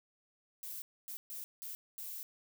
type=noise bursts at uneven times; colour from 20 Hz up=violet; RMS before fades=-44 dBFS; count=5; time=0.63-0.82 / 1.08-1.17 / 1.3-1.44 / 1.62-1.75 / 1.98-2.23 s; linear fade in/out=0 ms; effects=none